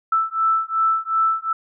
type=beating tone pair; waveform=sine; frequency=1320 / 1322.7 Hz; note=E6 / E6; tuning=+2 / +5 cents; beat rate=2.7 Hz; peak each=-20 dBFS; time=0.12-1.53 s; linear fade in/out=5 ms; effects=none